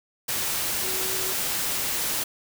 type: tone in noise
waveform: sine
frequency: 376 Hz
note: F#4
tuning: 28 cents sharp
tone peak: -36 dBFS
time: 0.83-1.33 s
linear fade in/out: 10 ms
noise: white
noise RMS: -27 dBFS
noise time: 0.28-2.24 s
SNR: -12 dB
effects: none